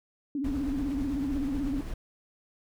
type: tone with vibrato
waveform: sine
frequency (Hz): 277.2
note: C#4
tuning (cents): 0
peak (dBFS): -28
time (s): 0.35-1.81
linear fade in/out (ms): 2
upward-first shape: sine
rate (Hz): 16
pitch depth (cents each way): 110
type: noise with tremolo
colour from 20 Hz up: brown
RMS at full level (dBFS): -35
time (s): 0.44-1.94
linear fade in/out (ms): 5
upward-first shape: sine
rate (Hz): 9.1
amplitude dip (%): 25
effects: none